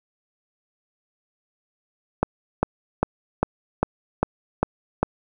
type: click train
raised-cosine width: 1 ms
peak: -4 dBFS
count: 8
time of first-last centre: 2.23-5.03 s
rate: 2.5 Hz
effects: none